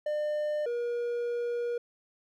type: tone pair in turn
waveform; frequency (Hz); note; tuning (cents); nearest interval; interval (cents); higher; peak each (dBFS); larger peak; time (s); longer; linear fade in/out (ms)
triangle; 600 / 477.4; D5 / A#4; +37 / +41; major third; 396; first; -26 / -27; first; 0.06-0.66 / 0.66-1.78; second; 5
effects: none